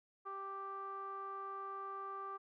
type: tone with low-pass filter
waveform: sawtooth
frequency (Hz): 392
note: G4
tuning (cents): 0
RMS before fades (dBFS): -45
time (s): 0.25-2.38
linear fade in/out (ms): 20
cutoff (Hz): 1200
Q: 8.2
effects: none